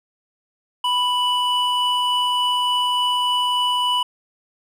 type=tone pair together; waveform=triangle; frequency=988.8 / 2963 Hz; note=B5 / F#7; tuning=+2 / +2 cents; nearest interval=octave + perfect fifth; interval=1900 cents; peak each=-18 / -19 dBFS; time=0.84-4.03 s; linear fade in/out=5 ms; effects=none